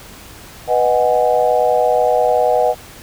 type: chord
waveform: sine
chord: G# minor seventh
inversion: first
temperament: equal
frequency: 493.9 / 622.3 / 740 / 830.6 Hz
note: B4 / D#5 / F#5 / G#5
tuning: 0 / 0 / 0 / 0 cents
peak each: -16 / -16 / -16 / -22 dBFS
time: 0.67-2.75 s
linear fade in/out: 50 ms
effects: pink hiss -38 dBFS RMS until 3.02 s

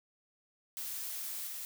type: noise with level steps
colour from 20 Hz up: blue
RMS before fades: -40 / -42 dBFS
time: 0.77-1.65 s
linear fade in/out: 0 ms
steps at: 1.47 s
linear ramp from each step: 5 ms
effects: none

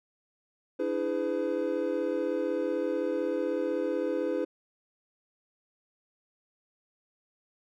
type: chord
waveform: triangle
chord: E dominant seventh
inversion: third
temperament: equal with one note detuned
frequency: 293.7 / 329.6 / 415.3 / 506.3 Hz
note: D4 / E4 / G#4 / B4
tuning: 0 / 0 / 0 / +43 cents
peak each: -33 / -31 / -32 / -29 dBFS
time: 0.79-4.45 s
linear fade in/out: 10 ms
effects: none

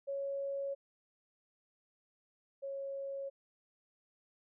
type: tone pair in turn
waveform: sine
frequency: 554.4 / 549.9 Hz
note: C#5 / C#5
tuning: 0 / -14 cents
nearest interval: unison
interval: 14 cents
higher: first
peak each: -35 / -38 dBFS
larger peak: first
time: 0.07-0.75 / 2.62-3.3 s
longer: neither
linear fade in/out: 20 ms
effects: none

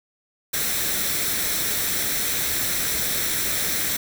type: noise with comb filter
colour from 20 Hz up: white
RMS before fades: -24 dBFS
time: 0.53-3.97 s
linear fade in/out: 10 ms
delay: 0.52 ms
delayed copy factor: +0.5
effects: none

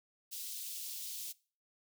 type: high-pass noise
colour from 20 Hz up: white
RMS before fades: -43 dBFS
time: 0.31-1.33 s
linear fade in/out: 20 ms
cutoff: 3200 Hz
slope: 24 dB/octave
effects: noise-tail reverb RT60 0.4 s tail -22 dB re dry

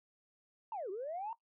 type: linear two-way sweep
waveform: sine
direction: down then up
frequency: 932.3 to 357 to 932.3 Hz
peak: -37 dBFS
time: 0.72-1.33 s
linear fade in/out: 2 ms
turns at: 0.9 s
effects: noise-tail reverb RT60 0.1 s tail -17 dB re dry + tanh soft clip ceiling -33 dBFS

